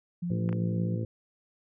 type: tone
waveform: sine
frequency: 174.3 Hz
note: F3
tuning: 3 cents flat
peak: -29 dBFS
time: 0.22-0.96 s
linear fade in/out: 10 ms
type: harmonic tone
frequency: 56.1 Hz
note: A1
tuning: 34 cents sharp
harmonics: 2 / 3 / 4 / 5 / 6 / 7 / 8 / 9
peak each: -30 / -41 / -38 / -47 / -40 / -45 / -49 / -42 dBFS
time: 0.3-1.05 s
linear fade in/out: 5 ms
type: clicks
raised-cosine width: 0.5 ms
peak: -26 dBFS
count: 2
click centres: 0.491 / 0.528 s
effects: none